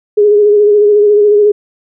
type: tone with vibrato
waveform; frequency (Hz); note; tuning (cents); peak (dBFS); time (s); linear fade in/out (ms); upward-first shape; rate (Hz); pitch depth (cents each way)
sine; 415.3; G#4; 0; -4; 0.17-1.52; 10; sine; 14; 33
effects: none